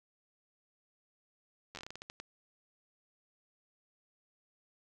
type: slowing click train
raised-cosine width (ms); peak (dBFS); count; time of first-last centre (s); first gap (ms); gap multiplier
0.2; -27; 12; 1.75-2.2; 10; 1.26
effects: none